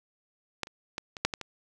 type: clicks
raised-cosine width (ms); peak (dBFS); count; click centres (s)
0.2; -13 / -28 / -16 / -22 / -6 / -15 / -20; 7; 0.633 / 0.671 / 0.981 / 1.168 / 1.25 / 1.338 / 1.413
effects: none